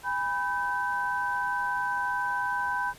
sine tone cluster, 814 / 989 / 1540 Hz, G#5 / B5 / G6, -35 / +2 / -31 cents, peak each -35 / -29 / -30 dBFS, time 0.03-2.94 s, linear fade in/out 50 ms, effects pink hiss -51 dBFS RMS until 2.98 s + resampled to 32000 Hz

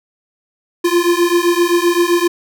square beating tone pair, 343.2 / 350.9 Hz, F4 / F4, -30 / +8 cents, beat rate 7.7 Hz, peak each -15 dBFS, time 0.84-2.28 s, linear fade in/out 10 ms, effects none

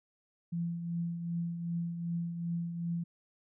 sine tone with tremolo, 170 Hz, F3, 46 cents flat, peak -30 dBFS, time 0.52-3.04 s, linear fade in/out 10 ms, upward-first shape triangle, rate 2.6 Hz, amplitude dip 55%, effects none

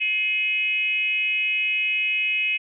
sine tone with frequency modulation, 2535 Hz, D#7, 32 cents sharp, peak -20 dBFS, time 0-2.58 s, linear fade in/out 20 ms, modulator 399 Hz, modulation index 0.57, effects none

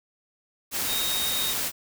sine tone in noise, 3729 Hz, A#7, in tune, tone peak -28 dBFS, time 0.86-1.55 s, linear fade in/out 50 ms, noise white, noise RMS -28 dBFS, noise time 0.71-1.72 s, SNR -3 dB, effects none

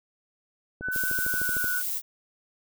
click train, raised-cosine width 2 ms, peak -24 dBFS, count 12, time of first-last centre 0.81-1.643 s, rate 13.2 Hz
sine tone with pitch glide, 1500 to 1475.1 Hz, F#6 to F#6, +23 to -6 cents, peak -27 dBFS, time 0.81-1.83 s, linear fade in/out 50 ms, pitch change -29 cents, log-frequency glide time 1.04-1.67 s
violet noise, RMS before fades -30 dBFS, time 0.91-2.02 s, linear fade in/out 50 ms
effects none

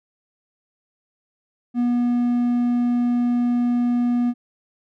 triangle tone, 242.1 Hz, B3, 34 cents flat, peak -15 dBFS, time 1.74-4.34 s, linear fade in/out 50 ms, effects none

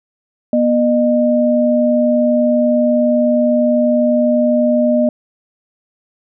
sine tone pair together, 242 / 609.8 Hz, B3 / D#5, -35 / -35 cents, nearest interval octave + major third, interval 1600 cents, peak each -13 dBFS, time 0.53-5.09 s, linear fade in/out 2 ms, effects none

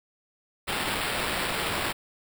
white noise with sample-and-hold, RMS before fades -29 dBFS, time 0.67-1.93 s, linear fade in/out 20 ms, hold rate 6300 Hz, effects none

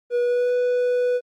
triangle tone with pitch glide, 484.2 to 493.5 Hz, B4 to B4, -34 to -1 cents, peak -16 dBFS, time 0.1-1.21 s, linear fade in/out 50 ms, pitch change +33 cents, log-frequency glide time 0.21-0.5 s, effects Opus 24 kbps

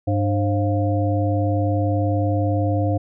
harmonic tone with a mistuned harmonic, 100.2 Hz, G2, 38 cents sharp, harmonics 1 / 3 / 5 / 7, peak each -19 / -24 / -26 / -27 dBFS, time 0.07-2.98 s, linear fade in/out 10 ms, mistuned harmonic 5, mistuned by +98 cents, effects none

